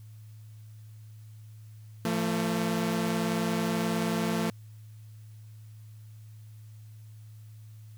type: tone pair together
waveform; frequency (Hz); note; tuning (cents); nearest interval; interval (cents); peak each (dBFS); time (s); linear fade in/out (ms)
sawtooth; 172.1 / 223.3; F3 / A3; -25 / +26; perfect fourth; 451; -26 / -25; 2.05-4.5; 2
effects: added 108 Hz sine -45 dBFS peak until 7.97 s + white hiss -65 dBFS RMS until 7.97 s